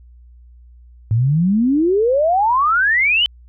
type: exponential sweep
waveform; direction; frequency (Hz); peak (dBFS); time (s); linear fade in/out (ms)
sine; up; 105.8 to 3086; -12; 1.11-3.26; 0
effects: added 60 Hz sine -41 dBFS peak until 3.48 s